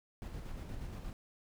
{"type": "noise with tremolo", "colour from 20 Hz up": "brown", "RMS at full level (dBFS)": -42, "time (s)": [0.22, 1.13], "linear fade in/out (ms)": 0, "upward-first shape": "square", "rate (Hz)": 8.5, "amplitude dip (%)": 30, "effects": []}